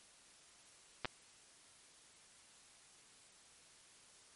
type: clicks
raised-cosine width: 0.3 ms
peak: -21 dBFS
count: 2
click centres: 1.047 / 1.055 s
effects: white hiss -63 dBFS RMS until 4.35 s + MP3 48 kbps